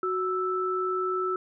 sine tone pair together, 370.2 / 1318.5 Hz, F#4 / E6, +1 / 0 cents, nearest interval octave + minor seventh, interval 2199 cents, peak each -28 dBFS, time 0.03-1.36 s, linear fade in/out 2 ms, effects none

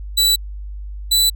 sawtooth tone pair in turn, 3951 / 3976 Hz, B7 / B7, 0 / +11 cents, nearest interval unison, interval 11 cents, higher second, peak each -9 / -9 dBFS, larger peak neither, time 0.17-0.36 / 1.11-1.3 s, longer neither, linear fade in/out 10 ms, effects added 50 Hz sine -27 dBFS peak until 1.35 s

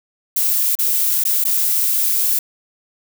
violet noise with dropouts, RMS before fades -17 dBFS, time 0.36-2.39 s, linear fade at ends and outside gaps 5 ms, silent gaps 0.754-0.788 / 1.24-1.251 / 1.441-1.451 s, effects none

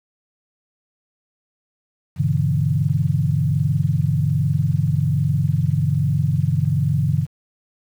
sine chord, E minor seventh, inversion first, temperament equal with one note detuned, 98 / 123.47 / 143.56 / 164.81 Hz, G2 / B2 / D3 / E3, 0 / 0 / -39 / 0 cents, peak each -23 / -23 / -19 / -23 dBFS, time 2.16-7.27 s, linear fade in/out 50 ms, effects 8-bit

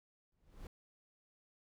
brown noise with exponential growth, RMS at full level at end -44 dBFS, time 0.32-0.67 s, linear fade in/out 2 ms, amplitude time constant 75 ms, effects none

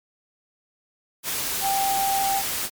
sine tone in noise, 784 Hz, G5, in tune, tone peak -21 dBFS, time 1.61-2.43 s, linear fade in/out 50 ms, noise white, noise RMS -27 dBFS, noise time 1.23-2.7 s, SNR +3 dB, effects MP3 96 kbps

